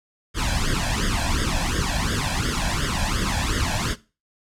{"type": "noise with flanger", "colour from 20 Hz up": "pink", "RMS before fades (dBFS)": -23, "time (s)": [0.34, 3.96], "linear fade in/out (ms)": 50, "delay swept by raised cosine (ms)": [0.59, 1.24], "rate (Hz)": 2.8, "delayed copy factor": 0.95, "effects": ["noise-tail reverb RT60 0.3 s tail -18 dB re dry", "low-pass 8000 Hz 12 dB/octave"]}